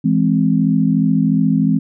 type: chord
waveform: sine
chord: E augmented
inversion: none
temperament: equal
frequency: 164.81 / 207.7 / 261.6 Hz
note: E3 / G#3 / B#3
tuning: 0 / 0 / 0 cents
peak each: -16 dBFS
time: 0.04-1.79 s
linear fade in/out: 10 ms
effects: none